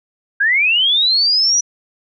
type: linear sweep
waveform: sine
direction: up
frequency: 1568 to 5910 Hz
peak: -11 dBFS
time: 0.4-1.61 s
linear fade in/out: 10 ms
effects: none